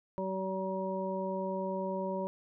harmonic tone, 190 Hz, F#3, 46 cents sharp, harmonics 1 / 2 / 3 / 5, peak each -37 / -39 / -36 / -39 dBFS, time 0.18-2.27 s, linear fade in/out 0 ms, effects none

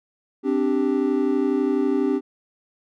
triangle chord, C suspended second, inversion none, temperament equal, 261.6 / 293.7 / 392 Hz, C4 / D4 / G4, 0 / 0 / 0 cents, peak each -21 dBFS, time 0.43-2.21 s, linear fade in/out 50 ms, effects none

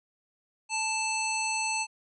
harmonic tone with a mistuned harmonic, 880 Hz, A5, in tune, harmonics 1 / 3 / 5 / 7 / 9 / 10, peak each -32 / -31 / -37 / -37 / -36 / -47 dBFS, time 0.69-1.87 s, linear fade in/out 50 ms, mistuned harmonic 5, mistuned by -28 cents, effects none

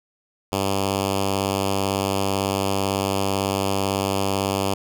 5% pulse tone with notch filter, 98 Hz, G2, in tune, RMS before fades -23 dBFS, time 0.52-4.74 s, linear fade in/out 5 ms, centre 1500 Hz, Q 1.7, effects none

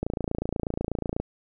click train, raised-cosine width 2 ms, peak -14 dBFS, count 34, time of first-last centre 0.03-1.2 s, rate 28.2 Hz, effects none

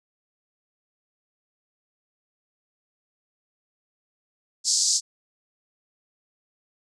pink band-pass noise, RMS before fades -22 dBFS, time 4.64-5.01 s, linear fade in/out 50 ms, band 4600 to 8000 Hz, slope 48 dB/octave, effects none

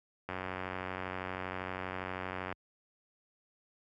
click train, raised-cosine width 0.5 ms, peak -22 dBFS, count 208, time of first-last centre 0.29-2.525 s, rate 92.6 Hz, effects high-pass 60 Hz 12 dB/octave

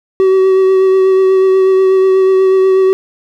triangle tone with vibrato, 379.7 Hz, F#4, 45 cents sharp, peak -4 dBFS, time 0.2-2.93 s, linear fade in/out 0 ms, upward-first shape triangle, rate 8.2 Hz, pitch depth 19 cents each way, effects none

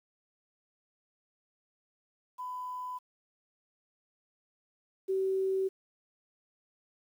sine tone pair in turn, 1001 / 382.6 Hz, B5 / G4, +23 / -42 cents, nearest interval octave + perfect fourth, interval 1665 cents, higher first, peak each -36 / -27 dBFS, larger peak second, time 2.38-2.99 / 5.08-5.69 s, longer neither, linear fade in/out 20 ms, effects 10-bit

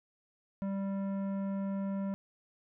sine tone with tanh clipping, 196 Hz, G3, in tune, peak -34 dBFS, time 0.62-2.14 s, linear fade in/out 0 ms, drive 13 dB, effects none

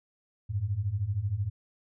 sine beating tone pair, 93 / 106 Hz, F#2 / G#2, +9 / +36 cents, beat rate 13 Hz, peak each -32 / -29 dBFS, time 0.49-1.5 s, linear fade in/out 20 ms, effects none

